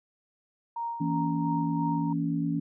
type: tone with tremolo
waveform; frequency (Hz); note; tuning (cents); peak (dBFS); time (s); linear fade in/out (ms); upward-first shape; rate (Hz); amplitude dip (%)
sine; 932.3; A#5; 0; -29; 0.76-2.13; 5; sine; 2.9; 55
type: chord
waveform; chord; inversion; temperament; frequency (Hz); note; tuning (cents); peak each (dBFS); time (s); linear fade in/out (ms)
sine; A# diminished; second; equal with one note detuned; 164.81 / 233.1 / 282.2; E3 / A#3 / C#4; 0 / 0 / +31; -29 / -34 / -29; 1-2.6; 10
effects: none